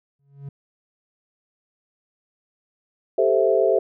triangle tone with exponential growth, 140 Hz, C#3, 18 cents sharp, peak -27 dBFS, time 0.19-0.49 s, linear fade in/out 5 ms, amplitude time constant 65 ms
sine chord, A minor seventh, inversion third, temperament equal, 392 / 440 / 523.3 / 659.3 Hz, G4 / A4 / C5 / E5, 0 / 0 / 0 / 0 cents, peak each -21 dBFS, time 3.18-3.79 s, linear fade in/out 5 ms
effects none

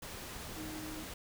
sine tone in noise, 311.1 Hz, D#4, in tune, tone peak -44 dBFS, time 0.57-1.03 s, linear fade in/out 5 ms, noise pink, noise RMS -45 dBFS, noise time 0.02-1.14 s, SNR -2 dB, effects none

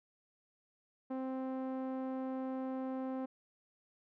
sawtooth tone with low-pass filter, 261.6 Hz, C4, in tune, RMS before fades -39 dBFS, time 1.1-3.26 s, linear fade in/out 10 ms, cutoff 850 Hz, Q 0.87, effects none

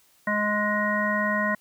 harmonic tone, 209 Hz, G#3, 11 cents sharp, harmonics 1 / 3 / 5 / 7 / 9, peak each -28 / -29 / -29 / -32 / -26 dBFS, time 0.27-1.55 s, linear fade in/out 5 ms, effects white hiss -61 dBFS RMS until 1.6 s

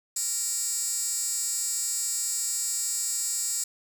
15% pulse tone with high-pass filter, 466.2 Hz, A#4, in tune, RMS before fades -29 dBFS, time 0.16-3.64 s, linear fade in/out 5 ms, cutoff 7200 Hz, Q 3.5, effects none

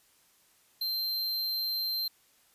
square tone, 4139 Hz, C8, 20 cents flat, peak -30 dBFS, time 0.81-2.08 s, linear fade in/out 5 ms, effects white hiss -65 dBFS RMS until 2.54 s + resampled to 32000 Hz

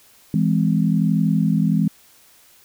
sine chord, E augmented, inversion none, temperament just, 164.81 / 206 / 257.5 Hz, E3 / G#3 / B#3, 0 / -14 / -28 cents, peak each -18 / -19 / -23 dBFS, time 0.34-1.88 s, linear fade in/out 2 ms, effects white hiss -52 dBFS RMS until 2.64 s

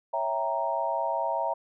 sine chord, C# diminished seventh, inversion none, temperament equal, 554.4 / 659.3 / 784 / 932.3 Hz, C#5 / E5 / G5 / Bb5, 0 / 0 / 0 / 0 cents, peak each -34 / -30 / -34 / -29 dBFS, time 0.13-1.54 s, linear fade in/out 10 ms, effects none

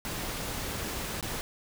pink noise with dropouts, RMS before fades -35 dBFS, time 0.05-1.41 s, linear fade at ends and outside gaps 0 ms, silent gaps 1.21-1.227 s, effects none

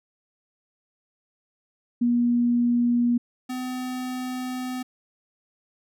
sine / square tone pair in turn, 240 / 253.7 Hz, B3 / B3, -49 / +47 cents, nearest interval minor second, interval 96 cents, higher second, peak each -18 / -29 dBFS, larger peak first, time 2.01-3.18 / 3.49-4.83 s, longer second, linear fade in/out 10 ms, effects none

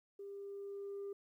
sine tone with level ramp, 399.3 Hz, G4, 32 cents sharp, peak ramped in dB -45 to -39 dBFS, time 0.19-1.13 s, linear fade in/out 5 ms, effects tanh soft clip ceiling -39 dBFS + 13-bit

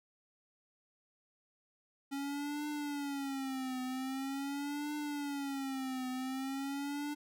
square tone with vibrato, 275.5 Hz, C#4, 11 cents flat, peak -37 dBFS, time 2.11-7.15 s, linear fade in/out 20 ms, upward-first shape triangle, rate 0.44 Hz, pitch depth 140 cents each way, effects none

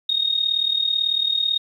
sine tone with amplitude modulation, 3722 Hz, A#7, 3 cents flat, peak -15 dBFS, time 0.09-1.58 s, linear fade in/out 5 ms, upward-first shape sine, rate 38.1 Hz, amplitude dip 75%, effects 9-bit

